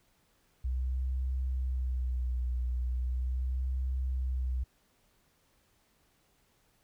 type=tone with vibrato; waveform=sine; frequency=63 Hz; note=B1; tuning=35 cents sharp; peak=-29 dBFS; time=0.64-4.64 s; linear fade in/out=10 ms; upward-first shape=sine; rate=0.38 Hz; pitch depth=43 cents each way; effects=pink hiss -70 dBFS RMS until 6.83 s